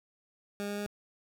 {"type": "tone with pitch steps", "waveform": "20% pulse", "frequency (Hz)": [203.3, 204.5, 205.7], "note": ["G#3", "G#3", "G#3"], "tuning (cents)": [-37, -26, -16], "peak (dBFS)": -29, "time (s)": [0.6, 0.864], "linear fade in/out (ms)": 0, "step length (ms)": 88, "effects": []}